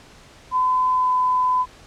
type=tone with pitch glide; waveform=sine; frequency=1015 to 1008 Hz; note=B5 to B5; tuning=+47 to +35 cents; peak=-16 dBFS; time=0.51-1.66 s; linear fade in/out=50 ms; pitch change=-12 cents; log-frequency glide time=0.93-1.09 s; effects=pink hiss -47 dBFS RMS until 1.86 s + low-pass 7000 Hz 12 dB/octave